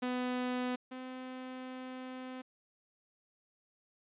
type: tone pair in turn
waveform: sawtooth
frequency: 250 / 256.7 Hz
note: B3 / C4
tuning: +21 / -33 cents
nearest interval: unison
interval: 46 cents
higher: second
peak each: -29 / -38 dBFS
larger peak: first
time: 0.02-0.76 / 0.91-2.42 s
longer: second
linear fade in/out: 10 ms
effects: resampled to 8000 Hz